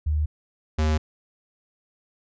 sine / square tone pair in turn, 75.9 / 77.49 Hz, D#2 / D#2, -42 / -7 cents, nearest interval unison, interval 35 cents, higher second, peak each -20 dBFS, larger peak neither, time 0.06-0.26 / 0.78-0.98 s, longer neither, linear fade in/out 10 ms, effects resampled to 16000 Hz

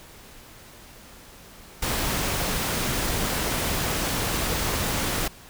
pink noise, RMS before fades -26 dBFS, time 1.82-5.28 s, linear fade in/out 5 ms, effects pink hiss -47 dBFS RMS until 5.49 s

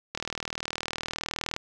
click train, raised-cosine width 0.2 ms, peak -13 dBFS, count 57, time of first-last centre 0.15-1.564 s, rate 39.6 Hz, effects none

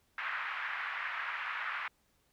pink band-pass noise, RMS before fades -38 dBFS, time 0.18-1.88 s, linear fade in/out 2 ms, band 1200 to 2200 Hz, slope 24 dB/octave, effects pink hiss -73 dBFS RMS until 2.32 s

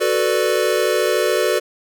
square chord, B minor seventh, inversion second, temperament equal, 370 / 440 / 493.9 / 587.3 Hz, F#4 / A4 / B4 / D5, 0 / 0 / 0 / 0 cents, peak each -22 dBFS, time 0-1.6 s, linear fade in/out 20 ms, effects none

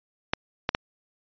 clicks, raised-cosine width 0.3 ms, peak -6 dBFS, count 3, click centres 0.335 / 0.691 / 0.749 s, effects resampled to 11025 Hz

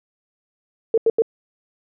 sine tone bursts, 451 Hz, A4, 43 cents sharp, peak -12 dBFS, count 3, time 0.94-1.221 s, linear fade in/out 2 ms, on 37 ms, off 85 ms, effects none

